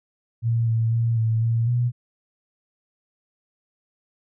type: tone with pitch steps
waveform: sine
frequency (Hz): 115.8 / 113.5 / 115.8 / 112.3 / 115.2 / 121.4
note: A#2 / A#2 / A#2 / A2 / A#2 / B2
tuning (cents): -11 / -46 / -11 / +36 / -20 / -29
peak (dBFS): -18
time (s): 0.42-1.92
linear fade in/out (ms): 50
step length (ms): 250
effects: none